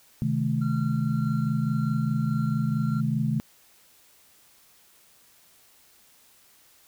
sine chord, A diminished, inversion first, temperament equal with one note detuned, 130.81 / 155.56 / 216.3 Hz, C3 / Eb3 / A3, 0 / 0 / -29 cents, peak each -27 dBFS, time 0.22-3.4 s, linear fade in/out 0 ms
triangle tone with tremolo, 1373 Hz, F6, 30 cents flat, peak -36 dBFS, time 0.61-3.01 s, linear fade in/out 10 ms, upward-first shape triangle, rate 1.8 Hz, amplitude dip 50%
effects white hiss -58 dBFS RMS until 6.87 s

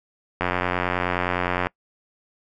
click train, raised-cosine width 0.5 ms, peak -7 dBFS, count 114, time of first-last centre 0.41-1.67 s, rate 89.7 Hz, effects noise-tail reverb RT60 0.1 s tail -25 dB re dry

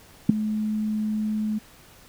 sine tone with ADSR envelope, 214.4 Hz, A3, 45 cents flat, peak -6 dBFS, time 0.29-1.59 s, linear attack 6 ms, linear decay 6 ms, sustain -17 dB, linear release 14 ms, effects pink hiss -51 dBFS RMS until 2.08 s

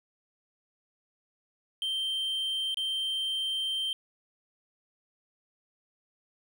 triangle tone with dropouts, 3136 Hz, G7, in tune, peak -27 dBFS, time 1.82-3.93 s, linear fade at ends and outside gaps 1 ms, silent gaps 2.744-2.771 s, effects none

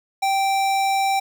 square tone with notch filter, 781 Hz, G5, 7 cents flat, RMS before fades -20 dBFS, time 0.22-1.2 s, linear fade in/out 10 ms, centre 12000 Hz, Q 1.6, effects 9-bit

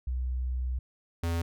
sine / square tone pair in turn, 62.9 / 84.2 Hz, B1 / E2, +32 / +37 cents, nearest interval perfect fourth, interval 505 cents, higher second, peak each -28 dBFS, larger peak neither, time 0.07-0.79 / 1.23-1.42 s, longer first, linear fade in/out 5 ms, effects none

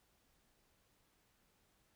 silence, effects pink hiss -75 dBFS RMS until 1.95 s

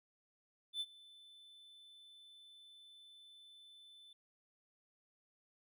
triangle tone with ADSR envelope, 3520 Hz, A7, in tune, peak -34 dBFS, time 0.73-4.13 s, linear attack 75 ms, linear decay 46 ms, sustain -22 dB, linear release 3 ms, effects none

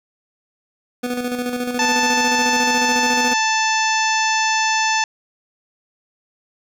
25% pulse tone with tremolo, 246.3 Hz, B3, 5 cents flat, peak -16 dBFS, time 1.03-3.34 s, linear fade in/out 10 ms, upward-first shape square, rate 14 Hz, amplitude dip 45%
harmonic tone, 880 Hz, A5, in tune, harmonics 1 / 2 / 3 / 4 / 5 / 6 / 7 / 8, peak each -19 / -22 / -23 / -29 / -30 / -27 / -26 / -33 dBFS, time 1.79-5.04 s, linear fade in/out 2 ms
effects none

